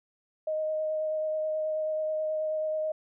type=tone with vibrato; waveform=sine; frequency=622.3 Hz; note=D#5; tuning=in tune; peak=-27 dBFS; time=0.47-2.92 s; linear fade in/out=5 ms; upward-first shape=sine; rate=9.3 Hz; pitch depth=11 cents each way; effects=none